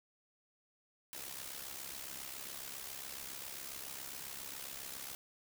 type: noise with amplitude modulation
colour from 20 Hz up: white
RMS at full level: -43 dBFS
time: 1.13-5.15 s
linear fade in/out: 0 ms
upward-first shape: sine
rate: 67.3 Hz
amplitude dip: 65%
effects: none